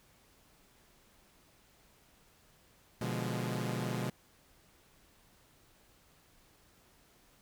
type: chord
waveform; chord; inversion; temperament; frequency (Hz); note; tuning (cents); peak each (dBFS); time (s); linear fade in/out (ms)
sawtooth; B diminished seventh; none; equal; 123.47 / 146.83 / 174.61 / 207.7; B2 / D3 / F3 / Ab3; 0 / 0 / 0 / 0; -33 / -38 / -36 / -36; 3.01-4.1; 5
effects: pink hiss -65 dBFS RMS until 7.41 s